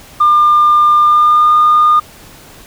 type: tone with pitch glide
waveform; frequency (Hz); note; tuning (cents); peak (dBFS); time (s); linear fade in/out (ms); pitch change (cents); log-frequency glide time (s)
sine; 1200 to 1218.2; D6 to D#6; +37 to -37; -4; 0.2-2; 10; +26; 1.02-1.53
effects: tanh soft clip ceiling -2 dBFS + pink hiss -38 dBFS RMS until 2.66 s